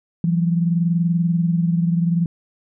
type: tone pair together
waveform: sine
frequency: 168.65 / 189.3 Hz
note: E3 / F#3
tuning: +40 / +40 cents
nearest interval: major second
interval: 200 cents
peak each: -16 / -24 dBFS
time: 0.24-2.26 s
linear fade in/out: 2 ms
effects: none